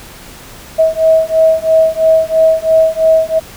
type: beating tone pair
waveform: sine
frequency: 641 / 644 Hz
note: E5 / E5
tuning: -49 / -41 cents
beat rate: 3 Hz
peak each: -10 dBFS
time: 0.78-3.4 s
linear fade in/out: 20 ms
effects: pink hiss -34 dBFS RMS until 3.56 s